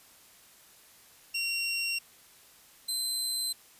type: tone pair in turn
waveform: 25% pulse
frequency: 2747 / 4082 Hz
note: F7 / C8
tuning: -29 / -44 cents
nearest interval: perfect fifth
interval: 685 cents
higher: second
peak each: -25 dBFS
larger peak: neither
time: 1.34-1.99 / 2.88-3.53 s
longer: neither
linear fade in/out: 10 ms
effects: white hiss -57 dBFS RMS until 3.79 s + resampled to 32000 Hz